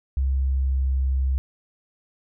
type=tone with pitch glide; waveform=sine; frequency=66.8 to 66.15 Hz; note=C2 to C2; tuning=+36 to +20 cents; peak=-19 dBFS; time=0.17-1.38 s; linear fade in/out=0 ms; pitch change=-16 cents; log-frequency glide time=0.32-0.94 s; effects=none